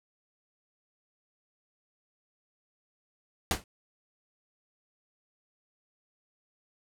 pink noise with exponential decay, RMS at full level -22 dBFS, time 3.51-3.64 s, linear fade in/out 1 ms, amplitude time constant 27 ms, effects low-pass 12000 Hz 12 dB/octave

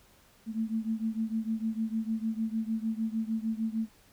sine beating tone pair, 220.1 / 226.7 Hz, A3 / A#3, +1 / -48 cents, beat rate 6.6 Hz, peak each -31 / -33 dBFS, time 0.46-3.89 s, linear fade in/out 50 ms, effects pink hiss -61 dBFS RMS until 4.12 s

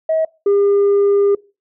sine tone pair in turn, 639 / 402.5 Hz, D#5 / G4, +46 / +46 cents, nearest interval minor sixth, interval 800 cents, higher first, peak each -12 / -8 dBFS, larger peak second, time 0.09-0.25 / 0.46-1.35 s, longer second, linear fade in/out 5 ms, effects noise-tail reverb RT60 0.3 s tail -23 dB re dry + tanh soft clip ceiling -9 dBFS

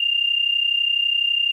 sine tone pair together, 2794 / 2826 Hz, F7 / F7, 0 / +20 cents, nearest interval unison, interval 20 cents, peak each -19 / -22 dBFS, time 0-1.52 s, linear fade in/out 5 ms, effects 9-bit

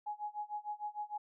sine tone with tremolo, 837 Hz, G#5, 13 cents sharp, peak -35 dBFS, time 0.06-1.18 s, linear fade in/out 10 ms, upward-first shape sine, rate 6.6 Hz, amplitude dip 95%, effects none

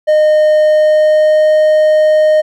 triangle tone with pitch glide, 613 to 616.9 Hz, D#5 to D#5, -26 to -15 cents, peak -4 dBFS, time 0.07-2.42 s, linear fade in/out 20 ms, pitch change +11 cents, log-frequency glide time 0.61-1.52 s, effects none

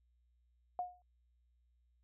sine tone with exponential decay, 719 Hz, F#5, 50 cents flat, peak -32 dBFS, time 0.79-1.02 s, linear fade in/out 1 ms, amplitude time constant 50 ms, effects added 60 Hz sine -70 dBFS peak until 2.03 s

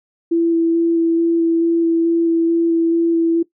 sine tone with vibrato, 333.2 Hz, E4, 19 cents sharp, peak -12 dBFS, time 0.31-3.43 s, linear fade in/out 10 ms, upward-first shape square, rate 2.3 Hz, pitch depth 9 cents each way, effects noise-tail reverb RT60 0.1 s tail -18 dB re dry

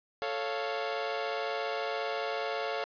sawtooth chord, A augmented, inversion none, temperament equal, 440 / 554.4 / 698.5 Hz, A4 / C#5 / E#5, 0 / 0 / 0 cents, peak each -32 dBFS, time 0.22-2.84 s, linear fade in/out 0 ms, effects resampled to 11025 Hz + 9-bit

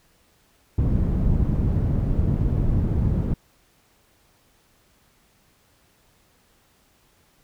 white low-pass noise, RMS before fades -21 dBFS, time 0.78-3.34 s, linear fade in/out 5 ms, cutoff 120 Hz, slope 12 dB/octave, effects pink hiss -61 dBFS RMS until 7.43 s

